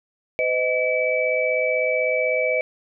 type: tone cluster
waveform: sine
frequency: 510 / 626 / 2298 Hz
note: C5 / D#5 / D7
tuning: -44 / +10 / -38 cents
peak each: -23 dBFS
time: 0.39-2.61 s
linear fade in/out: 0 ms
effects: none